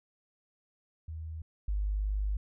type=tone pair in turn; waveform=sine; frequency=79.8 / 50.66 Hz; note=D#2 / G#1; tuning=+44 / -42 cents; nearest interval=minor sixth; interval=786 cents; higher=first; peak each=-37 / -28 dBFS; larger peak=second; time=1.08-1.42 / 1.68-2.37 s; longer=second; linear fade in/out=5 ms; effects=none